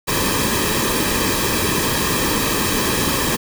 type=noise with comb filter; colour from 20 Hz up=pink; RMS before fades=-19 dBFS; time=0.07-3.37 s; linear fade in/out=20 ms; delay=1.4 ms; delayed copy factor=-0.65; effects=none